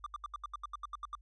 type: tone bursts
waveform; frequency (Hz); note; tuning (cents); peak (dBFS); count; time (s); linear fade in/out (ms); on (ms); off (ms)
triangle; 1188; D6; +20; -35; 12; 0.04-1.152; 2; 23; 76
effects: added 50 Hz sine -56 dBFS peak until 1.21 s + resampled to 22050 Hz